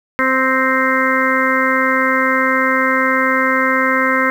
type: harmonic tone with a mistuned harmonic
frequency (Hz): 261.5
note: C4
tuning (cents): -1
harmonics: 1 / 2 / 4 / 5 / 6 / 7 / 8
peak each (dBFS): -20 / -20 / -20 / -20 / -20 / -20 / -20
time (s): 0.19-4.3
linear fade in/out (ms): 0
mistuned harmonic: 7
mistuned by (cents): +26
effects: 7-bit